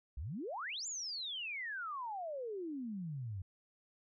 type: exponential two-way sweep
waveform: sine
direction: up then down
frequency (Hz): 56.8 to 7300 to 89.5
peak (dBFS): -39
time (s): 0.17-3.42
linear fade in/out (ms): 5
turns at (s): 0.87
effects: none